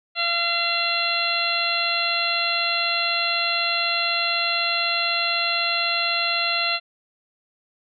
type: harmonic tone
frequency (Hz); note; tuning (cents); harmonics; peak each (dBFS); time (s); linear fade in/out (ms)
684; F5; -36; 1 / 2 / 3 / 4 / 5 / 6; -30 / -28 / -29 / -25 / -30 / -25; 0.15-6.8; 50
effects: none